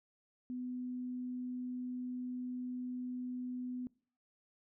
sine tone, 250 Hz, B3, 21 cents sharp, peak -38 dBFS, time 0.5-3.87 s, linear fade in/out 0 ms, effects noise-tail reverb RT60 0.5 s tail -24 dB re dry

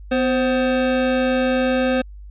square tone pair together, 251.1 / 523.3 Hz, B3 / C5, +29 / 0 cents, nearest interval octave + minor second, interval 1271 cents, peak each -20 dBFS, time 0.11-2.02 s, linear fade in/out 10 ms, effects added 50 Hz sine -35 dBFS peak until 2.3 s + resampled to 8000 Hz

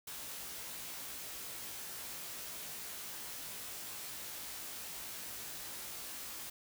white noise with comb filter, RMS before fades -45 dBFS, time 0.07-6.5 s, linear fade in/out 5 ms, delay 18 ms, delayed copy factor +0.9, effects none

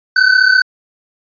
square tone pair together, 1498 / 1533 Hz, F#6 / G6, +21 / -39 cents, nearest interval unison, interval 40 cents, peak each -11 dBFS, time 0.16-0.62 s, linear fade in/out 5 ms, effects resampled to 11025 Hz

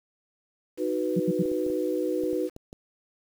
sine chord, B major, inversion first, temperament equal, 311.1 / 370 / 493.9 Hz, D#4 / F#4 / B4, 0 / 0 / 0 cents, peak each -29 dBFS, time 0.77-2.5 s, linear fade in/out 50 ms
sine tone bursts, 180.3 Hz, F#3, 45 cents flat, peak -21 dBFS, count 3, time 1.16-1.428 s, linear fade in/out 10 ms, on 40 ms, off 74 ms
clicks, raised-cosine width 2 ms, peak -29 dBFS, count 8, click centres 1.457 / 1.517 / 1.665 / 1.701 / 2.237 / 2.331 / 2.564 / 2.729 s
effects 8-bit

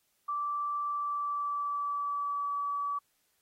sine tone with pitch glide, 1167 to 1145.6 Hz, D6 to D6, -11 to -43 cents, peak -30 dBFS, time 0.28-2.99 s, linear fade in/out 10 ms, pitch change -32 cents, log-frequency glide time 0.83-2.55 s, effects white hiss -74 dBFS RMS until 3.41 s + AAC 48 kbps

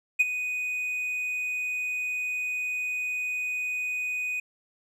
triangle tone with ADSR envelope, 2489 Hz, D#7, in tune, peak -13 dBFS, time 0.19-4.4 s, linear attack 16 ms, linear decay 28 ms, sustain -13 dB, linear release 5 ms, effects tanh soft clip ceiling -10 dBFS

